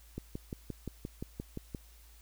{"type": "click train", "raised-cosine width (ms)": 3, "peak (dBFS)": -25, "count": 10, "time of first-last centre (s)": [0.18, 1.748], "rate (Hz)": 5.74, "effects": ["added 55 Hz sine -55 dBFS peak until 2.21 s", "white hiss -62 dBFS RMS until 2.21 s"]}